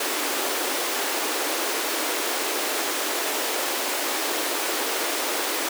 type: high-pass noise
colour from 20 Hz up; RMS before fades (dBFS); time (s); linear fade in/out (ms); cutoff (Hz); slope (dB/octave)
pink; -26; 0-5.69; 5; 290; 48
effects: none